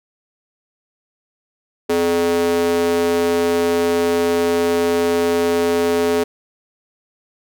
square tone with high-pass filter, 85.3 Hz, F2, 40 cents flat, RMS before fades -17 dBFS, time 1.89-6.24 s, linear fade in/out 10 ms, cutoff 360 Hz, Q 9.3, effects none

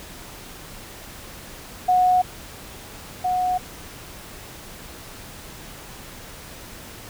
sine tone pair in turn, 731 / 731 Hz, F#5 / F#5, -21 / -21 cents, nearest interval unison, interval 0 cents, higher neither, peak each -14 / -19 dBFS, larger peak first, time 1.88-2.22 / 3.24-3.58 s, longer neither, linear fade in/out 10 ms, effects pink hiss -40 dBFS RMS until 7.09 s

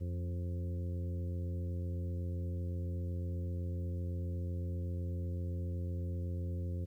harmonic tone with a mistuned harmonic, 87.9 Hz, F2, 12 cents sharp, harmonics 1 / 2 / 3 / 4 / 5 / 6, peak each -35 / -45 / -50 / -51 / -55 / -53 dBFS, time 0-6.86 s, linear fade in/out 20 ms, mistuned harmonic 2, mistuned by -22 cents, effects 12-bit

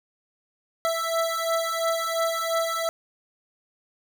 25% pulse beating tone pair, 659.3 / 662.2 Hz, E5 / E5, 0 / +8 cents, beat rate 2.9 Hz, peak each -23 dBFS, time 0.85-2.89 s, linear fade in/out 0 ms, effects none

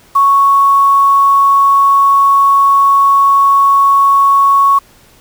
sine tone with quantisation, 1108.7 Hz, C#6, in tune, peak -5 dBFS, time 0.15-4.79 s, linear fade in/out 10 ms, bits 5, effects pink hiss -45 dBFS RMS until 5.2 s

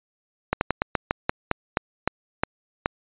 slowing click train, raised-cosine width 0.5 ms, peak -5 dBFS, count 12, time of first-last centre 0.53-2.859 s, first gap 81 ms, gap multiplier 1.18, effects resampled to 8000 Hz

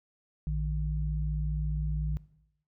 sine tone pair together, 57.2 / 152.7 Hz, A#1 / D#3, -32 / -32 cents, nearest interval octave + perfect fourth, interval 1700 cents, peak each -30 / -32 dBFS, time 0.47-2.17 s, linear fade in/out 0 ms, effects noise-tail reverb RT60 0.8 s tail -19 dB re dry

